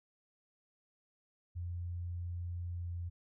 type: tone with pitch glide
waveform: sine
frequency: 87.31 to 86.71 Hz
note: F2 to F2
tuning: 0 to -12 cents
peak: -37 dBFS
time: 1.55-3.1 s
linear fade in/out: 20 ms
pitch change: -12 cents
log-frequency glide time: 2.74-2.9 s
effects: none